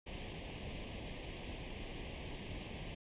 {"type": "noise with comb filter", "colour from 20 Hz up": "pink", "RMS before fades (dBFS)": -45, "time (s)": [0.06, 2.95], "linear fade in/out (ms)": 10, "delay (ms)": 0.36, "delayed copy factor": 0.9, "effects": ["resampled to 8000 Hz"]}